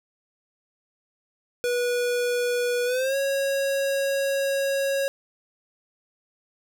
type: tone with pitch glide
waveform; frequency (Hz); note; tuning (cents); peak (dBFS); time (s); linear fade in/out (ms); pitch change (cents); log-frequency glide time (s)
square; 487.1 to 549.9; B4 to C#5; -24 to -14; -23; 1.64-5.08; 0; +210; 2.85-3.16
effects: 10-bit